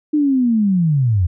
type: linear sweep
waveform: sine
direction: down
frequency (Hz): 307 to 81.6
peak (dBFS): -12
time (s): 0.13-1.27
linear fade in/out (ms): 10
effects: none